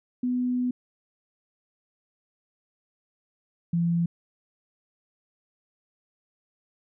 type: tone pair in turn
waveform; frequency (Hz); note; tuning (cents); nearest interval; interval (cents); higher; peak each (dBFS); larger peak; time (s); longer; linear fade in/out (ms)
sine; 248.8 / 169.94; B3 / F3; +13 / -47; perfect fifth; 660; first; -23 / -21; second; 0.23-0.71 / 3.73-4.06; first; 5
effects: none